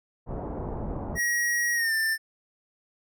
pink low-pass noise, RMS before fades -33 dBFS, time 0.26-1.2 s, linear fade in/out 50 ms, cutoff 900 Hz, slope 24 dB/octave
square tone with pitch glide, 1900 to 1783 Hz, A#6 to A6, +33 to +22 cents, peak -24 dBFS, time 1.15-2.18 s, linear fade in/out 50 ms, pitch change -111 cents, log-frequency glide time 1.74-1.93 s
effects none

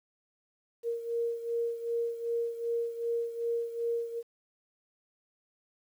sine beating tone pair, 466.2 / 468.8 Hz, A#4 / A#4, 0 / +10 cents, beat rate 2.6 Hz, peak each -31 / -36 dBFS, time 0.83-4.23 s, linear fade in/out 50 ms, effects 10-bit

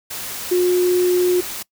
sine tone in noise, 359.6 Hz, F#4, 49 cents flat, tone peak -13 dBFS, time 0.51-1.41 s, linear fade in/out 10 ms, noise white, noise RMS -29 dBFS, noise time 0.1-1.63 s, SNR +13 dB, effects noise-tail reverb RT60 0.1 s tail -22 dB re dry

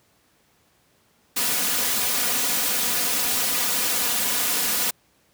white noise with comb filter, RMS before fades -23 dBFS, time 1.36-4.91 s, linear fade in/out 10 ms, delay 4.1 ms, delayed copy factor +0.7, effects pink hiss -62 dBFS RMS until 5.33 s + high-pass 80 Hz 12 dB/octave

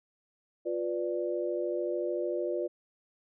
sine chord, B diminished, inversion second, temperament equal with one note detuned, 352.9 / 493.9 / 587.3 Hz, F4 / B4 / D5, +18 / 0 / 0 cents, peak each -32 / -35 / -34 dBFS, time 0.65-2.68 s, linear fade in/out 20 ms, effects none

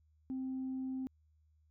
sine tone, 261.6 Hz, C4, in tune, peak -35 dBFS, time 0.3-1.07 s, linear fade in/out 0 ms, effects tanh soft clip ceiling -33 dBFS + added 77 Hz sine -67 dBFS peak until 1.7 s

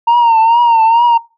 sine tone with vibrato, 923 Hz, A#5, 17 cents flat, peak -3 dBFS, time 0.07-1.18 s, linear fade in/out 10 ms, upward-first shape triangle, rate 2.3 Hz, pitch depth 79 cents each way, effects noise-tail reverb RT60 0.3 s tail -22 dB re dry + tanh soft clip ceiling -5 dBFS

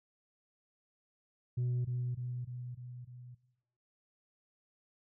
sine tone with echo, 123.47 Hz, B2, in tune, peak -28 dBFS, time 1.57-1.85 s, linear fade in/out 10 ms, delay 300 ms, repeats 5, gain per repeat -4 dB, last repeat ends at 3.35 s, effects noise-tail reverb RT60 0.9 s tail -18 dB re dry + tanh soft clip ceiling -29 dBFS

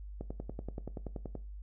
click train, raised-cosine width 2 ms, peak -26 dBFS, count 13, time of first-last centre 0.21-1.353 s, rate 10.5 Hz, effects noise-tail reverb RT60 0.3 s tail -17 dB re dry + added 50 Hz sine -42 dBFS peak until 1.62 s

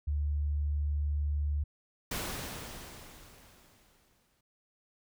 sine tone, 73.3 Hz, D2, 3 cents flat, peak -28 dBFS, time 0.07-1.64 s, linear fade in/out 10 ms
pink noise with exponential decay, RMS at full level -34 dBFS, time 2.11-4.41 s, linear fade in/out 5 ms, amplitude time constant 500 ms
effects none

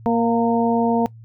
harmonic tone with a mistuned harmonic, 232.9 Hz, A#3, 1 cent flat, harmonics 1 / 2 / 3 / 4, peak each -18 / -21 / -23 / -24 dBFS, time 0.06-1.06 s, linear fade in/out 0 ms, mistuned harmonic 4, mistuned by -27 cents, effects noise-tail reverb RT60 0.1 s tail -20 dB re dry + added 113 Hz sine -39 dBFS peak until 1.24 s

